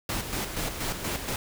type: noise with tremolo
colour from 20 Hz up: pink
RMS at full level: -30 dBFS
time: 0.09-1.36 s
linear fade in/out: 2 ms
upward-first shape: square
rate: 4.2 Hz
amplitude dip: 50%
effects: none